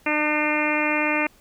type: harmonic tone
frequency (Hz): 301.4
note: D4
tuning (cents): +45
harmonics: 1 / 2 / 3 / 4 / 5 / 6 / 7 / 8 / 9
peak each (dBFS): -26 / -28 / -29 / -31 / -32 / -31 / -27 / -26 / -32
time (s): 0.06-1.27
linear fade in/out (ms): 5
effects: pink hiss -56 dBFS RMS until 1.4 s